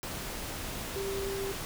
sine tone in noise, 392 Hz, G4, in tune, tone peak -33 dBFS, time 0.96-1.52 s, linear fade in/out 0 ms, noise pink, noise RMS -38 dBFS, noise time 0.03-1.65 s, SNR +2 dB, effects none

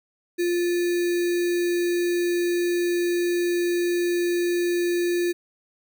sine tone with sample-and-hold, 349.2 Hz, F4, in tune, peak -20 dBFS, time 0.38-5.33 s, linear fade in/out 20 ms, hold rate 2100 Hz, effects none

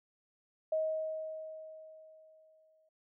sine tone with exponential decay, 631 Hz, D#5, 24 cents sharp, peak -28 dBFS, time 0.72-2.89 s, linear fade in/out 5 ms, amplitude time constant 470 ms, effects none

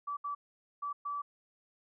sine tone bursts at uneven times, 1154 Hz, D6, 31 cents flat, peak -34 dBFS, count 4, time 0.07-0.17 / 0.24-0.35 / 0.82-0.93 / 1.05-1.22 s, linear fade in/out 10 ms, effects none

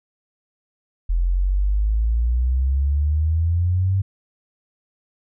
sine exponential sweep, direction up, 41.87 to 98 Hz, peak -16 dBFS, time 1.09-4.02 s, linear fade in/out 10 ms, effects none

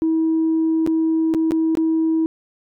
sine tone with dropouts, 322.1 Hz, E4, 40 cents flat, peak -14 dBFS, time 0.02-2.26 s, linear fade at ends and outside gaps 0 ms, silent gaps 0.864-0.874 / 1.339-1.347 / 1.509-1.519 / 1.752-1.772 s, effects tanh soft clip ceiling -12 dBFS

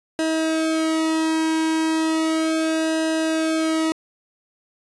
sawtooth tone with flanger, 319.6 Hz, D#4, 47 cents sharp, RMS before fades -21 dBFS, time 0.19-3.92 s, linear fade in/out 0 ms, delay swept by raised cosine 0.89 to 1.46 ms, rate 0.35 Hz, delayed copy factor -1, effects resampled to 24000 Hz

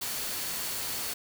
sine tone in noise, 4436 Hz, C#8, in tune, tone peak -44 dBFS, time 0.01-1.14 s, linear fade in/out 10 ms, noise white, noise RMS -34 dBFS, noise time 0.01-1.14 s, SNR -13 dB, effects none

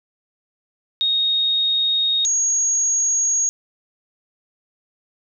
sine tone pair in turn, 3729 / 6616 Hz, A#7 / G#8, 0 / -8 cents, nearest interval minor seventh, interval 992 cents, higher second, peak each -16 dBFS, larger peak neither, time 1.01-2.25 / 2.25-3.49 s, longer neither, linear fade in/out 0 ms, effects none

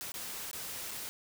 white noise with dropouts, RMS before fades -41 dBFS, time 0.01-1.09 s, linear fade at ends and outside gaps 0 ms, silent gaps 0.119-0.141 / 0.513-0.531 / 0.909-0.913 s, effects none

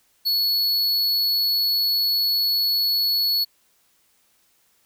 square tone, 4395 Hz, C#8, 16 cents flat, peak -19 dBFS, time 0.25-3.45 s, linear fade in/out 20 ms, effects white hiss -63 dBFS RMS until 4.85 s

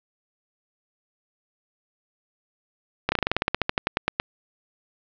slowing click train, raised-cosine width 0.3 ms, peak -4 dBFS, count 18, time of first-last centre 3.09-4.199 s, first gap 30 ms, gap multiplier 1.09, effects low-pass 4000 Hz 12 dB/octave

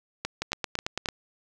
two click trains, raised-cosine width 0.2 ms, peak -12 / -11 dBFS, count 4 / 7, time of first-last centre 0.25-1.059 / 0.42-1.087 s, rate 3.71 / 8.99 Hz, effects none

